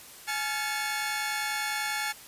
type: tone cluster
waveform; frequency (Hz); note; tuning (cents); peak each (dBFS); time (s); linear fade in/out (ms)
sawtooth; 846 / 1389 / 1742 / 2204; G#5 / F6 / A6 / C#7; +32 / -10 / -18 / -11; -30 / -33 / -31 / -31; 0.27-2.13; 20
effects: white hiss -48 dBFS RMS until 2.27 s + resampled to 32000 Hz